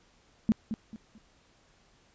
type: tone with echo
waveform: sine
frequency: 220 Hz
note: A3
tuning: in tune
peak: -19 dBFS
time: 0.49-0.52 s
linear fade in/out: 0 ms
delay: 220 ms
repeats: 3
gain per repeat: -10 dB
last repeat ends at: 1.18 s
effects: pink hiss -64 dBFS RMS until 2.14 s + resampled to 16000 Hz